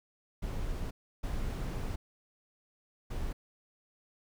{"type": "noise bursts at uneven times", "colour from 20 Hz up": "brown", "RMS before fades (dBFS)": -35, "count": 3, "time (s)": [[0.42, 0.91], [1.23, 1.96], [3.1, 3.33]], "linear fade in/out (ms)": 10, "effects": []}